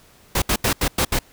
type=noise bursts at uneven times; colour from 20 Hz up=pink; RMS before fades=-19 dBFS; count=6; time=0.35-0.42 / 0.49-0.56 / 0.64-0.73 / 0.81-0.88 / 0.98-1.05 / 1.12-1.19 s; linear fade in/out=5 ms; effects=pink hiss -52 dBFS RMS until 1.32 s